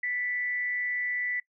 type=tone with amplitude modulation; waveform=sine; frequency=1975.5 Hz; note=B6; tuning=in tune; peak=-26 dBFS; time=0.03-1.4 s; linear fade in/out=5 ms; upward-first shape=sine; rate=216 Hz; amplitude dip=45%; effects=noise-tail reverb RT60 0.1 s tail -21 dB re dry